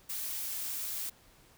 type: noise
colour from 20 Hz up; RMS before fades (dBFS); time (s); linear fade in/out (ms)
blue; -37; 0.09-1.1; 10
effects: pink hiss -61 dBFS RMS until 1.57 s